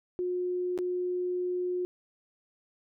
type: tone with dropouts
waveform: sine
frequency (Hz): 360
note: F#4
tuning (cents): -47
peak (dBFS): -28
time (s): 0.19-1.85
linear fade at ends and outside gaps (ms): 0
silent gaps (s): 0.777-0.788
effects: none